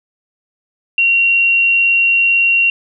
sine tone, 2749 Hz, F7, 28 cents flat, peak -9 dBFS, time 0.98-2.7 s, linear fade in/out 2 ms, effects none

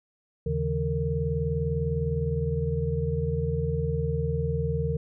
sine tone cluster, 79.5 / 140 / 159.8 / 459.8 Hz, D#2 / C#3 / D#3 / A#4, +38 / +18 / +47 / -24 cents, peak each -30 dBFS, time 0.46-4.97 s, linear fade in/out 5 ms, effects none

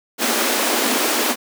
pink high-pass noise, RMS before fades -19 dBFS, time 0.18-1.36 s, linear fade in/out 50 ms, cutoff 220 Hz, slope 96 dB/octave, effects none

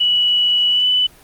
sine tone with pitch glide, 2942 to 2990 Hz, F#7 to F#7, -11 to +17 cents, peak -12 dBFS, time 0-1.07 s, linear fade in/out 10 ms, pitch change +28 cents, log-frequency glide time 0.69-0.86 s, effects pink hiss -46 dBFS RMS until 1.23 s + Opus 32 kbps

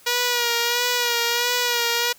5% pulse tone with vibrato, 479.5 Hz, A#4, 49 cents sharp, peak -8 dBFS, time 0.06-2.13 s, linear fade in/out 10 ms, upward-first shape sine, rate 1.5 Hz, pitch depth 38 cents each way, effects white hiss -51 dBFS RMS until 2.18 s

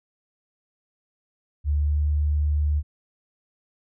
sine tone with pitch glide, 73.42 to 74.32 Hz, D2 to D2, 0 to +21 cents, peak -19 dBFS, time 1.64-2.83 s, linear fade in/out 50 ms, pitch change +21 cents, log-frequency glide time 1.77-1.99 s, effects none

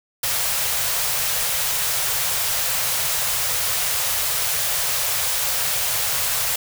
white band-stop noise, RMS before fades -22 dBFS, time 0.23-6.56 s, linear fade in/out 5 ms, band 160 to 450 Hz, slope 48 dB/octave, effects none

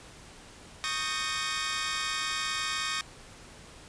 15% pulse chord, Eb dominant seventh, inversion third, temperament equal with one note detuned, 1108.7 / 1244.5 / 1568 / 1836.9 Hz, Db6 / Eb6 / G6 / Bb6, 0 / 0 / 0 / -26 cents, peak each -30 / -28 / -32 / -28 dBFS, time 0.84-3.01 s, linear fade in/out 0 ms, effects pink hiss -50 dBFS RMS until 3.88 s + resampled to 22050 Hz

